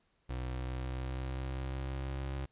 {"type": "tone with pitch glide", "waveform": "30% pulse", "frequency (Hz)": [63, 67.52], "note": ["B1", "C#2"], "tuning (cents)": [35, -45], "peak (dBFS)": -33, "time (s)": [0.29, 2.46], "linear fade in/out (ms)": 10, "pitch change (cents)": 120, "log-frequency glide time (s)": [0.45, 2.34], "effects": ["pink hiss -75 dBFS RMS until 2.51 s", "resampled to 8000 Hz"]}